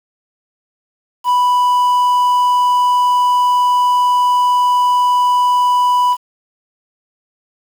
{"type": "tone with quantisation", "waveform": "triangle", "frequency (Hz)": 987.8, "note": "B5", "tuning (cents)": 0, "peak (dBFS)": -8, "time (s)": [1.24, 6.17], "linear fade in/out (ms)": 50, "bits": 6, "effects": []}